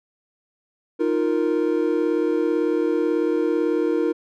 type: chord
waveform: triangle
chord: Eb suspended second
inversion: none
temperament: equal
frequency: 311.1 / 349.2 / 466.2 Hz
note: Eb4 / F4 / Bb4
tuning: 0 / 0 / 0 cents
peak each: -21 dBFS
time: 0.99-4.13 s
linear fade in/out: 20 ms
effects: none